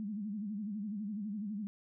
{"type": "tone with vibrato", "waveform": "sine", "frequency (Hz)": 207.7, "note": "G#3", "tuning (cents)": 0, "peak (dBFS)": -36, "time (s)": [0, 1.67], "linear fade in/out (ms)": 0, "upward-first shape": "sine", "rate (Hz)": 12, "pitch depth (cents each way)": 110, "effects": []}